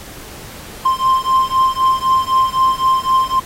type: beating tone pair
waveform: triangle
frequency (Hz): 1046.5 / 1050.4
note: C6 / C6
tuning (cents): 0 / +6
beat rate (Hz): 3.9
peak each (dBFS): -13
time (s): 0.85-3.4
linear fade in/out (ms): 10
effects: pink hiss -35 dBFS RMS until 3.45 s + AAC 48 kbps